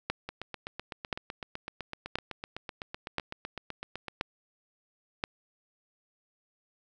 two click trains, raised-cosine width 0.3 ms, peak -13 / -21 dBFS, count 6 / 31, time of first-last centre 0.1-5.239 / 0.29-4.083 s, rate 0.973 / 7.91 Hz, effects none

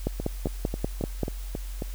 two click trains, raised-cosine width 2 ms, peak -17 / -12 dBFS, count 7 / 7, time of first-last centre 0.2-1.822 / 0.07-1.233 s, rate 3.7 / 5.16 Hz, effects added 45 Hz sine -32 dBFS peak until 1.94 s + white hiss -48 dBFS RMS until 1.94 s

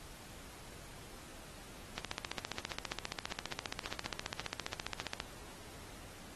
click train, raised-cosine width 0.2 ms, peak -19 dBFS, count 49, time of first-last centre 1.98-5.201 s, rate 14.9 Hz, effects pink hiss -53 dBFS RMS until 6.35 s + AAC 32 kbps

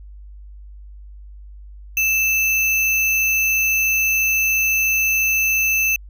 sine tone with sample-and-hold, 2637 Hz, E7, in tune, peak -15 dBFS, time 1.97-5.96 s, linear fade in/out 2 ms, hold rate 8820 Hz, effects added 50 Hz sine -36 dBFS peak until 6.09 s

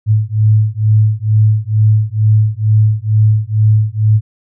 sine beating tone pair, 106.7 / 108.9 Hz, G#2 / A2, +47 / -17 cents, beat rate 2.2 Hz, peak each -11 dBFS, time 0.06-4.21 s, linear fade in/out 50 ms, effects none

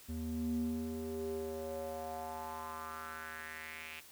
square tone with band-pass filter sweep, 79.3 Hz, D#2, 33 cents sharp, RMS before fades -41 dBFS, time 0.08-4.01 s, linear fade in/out 20 ms, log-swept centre 170 to 2600 Hz, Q 4.1, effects white hiss -57 dBFS RMS until 4.11 s

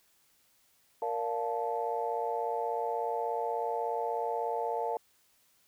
sine chord, Bb major seventh, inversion none, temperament just, 466.2 / 582.7 / 699.2 / 874.1 Hz, Bb4 / D5 / F5 / A5, 0 / -14 / +2 / -12 cents, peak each -34 / -39 / -35 / -34 dBFS, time 1.02-4.97 s, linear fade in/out 2 ms, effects tanh soft clip ceiling -19 dBFS + white hiss -68 dBFS RMS until 5.67 s

